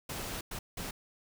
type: noise bursts at uneven times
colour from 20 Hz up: pink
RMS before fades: -39 dBFS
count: 3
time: 0.09-0.41 / 0.51-0.59 / 0.77-0.91 s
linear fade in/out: 5 ms
effects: none